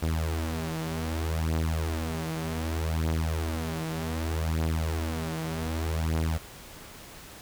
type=beating tone pair; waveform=sawtooth; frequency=80 / 80.65 Hz; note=D#2 / E2; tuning=+49 / -37 cents; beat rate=0.65 Hz; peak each=-27 / -26 dBFS; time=0.02-6.38 s; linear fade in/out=10 ms; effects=pink hiss -46 dBFS RMS until 7.41 s